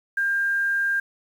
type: tone with quantisation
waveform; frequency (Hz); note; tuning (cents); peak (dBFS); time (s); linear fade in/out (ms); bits
sine; 1600; G6; +35; -20; 0.17-1; 5; 8
effects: none